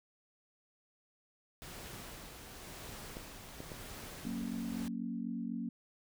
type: noise with tremolo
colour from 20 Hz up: pink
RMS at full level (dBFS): -47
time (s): 1.62-4.88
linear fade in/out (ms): 0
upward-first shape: sine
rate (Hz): 0.95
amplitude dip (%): 35
type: clicks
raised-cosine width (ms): 2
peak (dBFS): -30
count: 3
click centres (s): 3.169 / 3.604 / 3.718
type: chord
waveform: sine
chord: F# major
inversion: none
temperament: equal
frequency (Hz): 185 / 233.1 / 277.2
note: F#3 / A#3 / C#4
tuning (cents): 0 / 0 / 0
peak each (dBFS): -42 / -38 / -43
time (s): 4.25-5.69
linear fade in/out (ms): 2
effects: none

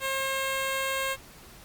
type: tone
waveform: 10% pulse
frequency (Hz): 536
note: C5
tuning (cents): +42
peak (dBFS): -19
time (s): 0-1.17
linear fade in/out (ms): 50
effects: pink hiss -50 dBFS RMS until 1.64 s + Opus 48 kbps

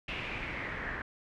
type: noise with low-pass filter sweep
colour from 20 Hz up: pink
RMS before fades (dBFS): -38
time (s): 0.08-1.02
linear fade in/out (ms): 5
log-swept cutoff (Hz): 2700 to 1700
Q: 4.7
effects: none

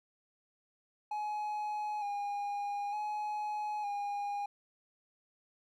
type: tone with vibrato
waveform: triangle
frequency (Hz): 828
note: G#5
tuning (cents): -5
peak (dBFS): -32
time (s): 1.11-4.46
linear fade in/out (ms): 5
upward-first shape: square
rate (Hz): 0.55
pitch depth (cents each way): 30
effects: none

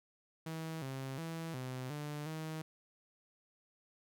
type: tone with pitch steps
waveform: sawtooth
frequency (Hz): 161.1 / 133.6 / 164 / 128.4 / 148.3 / 157.9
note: E3 / C3 / E3 / C3 / D3 / D#3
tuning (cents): -39 / +36 / -9 / -32 / +17 / +26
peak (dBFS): -36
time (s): 0.46-2.62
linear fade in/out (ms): 5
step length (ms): 360
effects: none

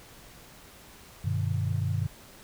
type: chord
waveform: sine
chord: G augmented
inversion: none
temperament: equal with one note detuned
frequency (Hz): 98 / 123.47 / 152.89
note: G2 / B2 / D#3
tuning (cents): 0 / 0 / -30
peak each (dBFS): -28 / -31 / -32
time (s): 1.24-2.07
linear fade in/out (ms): 10
effects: pink hiss -51 dBFS RMS until 2.43 s

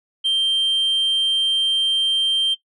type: tone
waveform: sine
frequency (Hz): 3150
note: G7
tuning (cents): +8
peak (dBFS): -13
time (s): 0.24-2.55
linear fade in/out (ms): 20
effects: noise-tail reverb RT60 0.1 s tail -18 dB re dry + tanh soft clip ceiling -15 dBFS

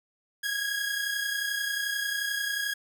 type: tone pair together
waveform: sawtooth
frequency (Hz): 1627.7 / 1659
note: G#6 / G#6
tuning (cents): -35 / -2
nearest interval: unison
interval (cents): 33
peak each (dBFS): -30 / -26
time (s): 0.43-2.74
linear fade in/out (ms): 10
effects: none

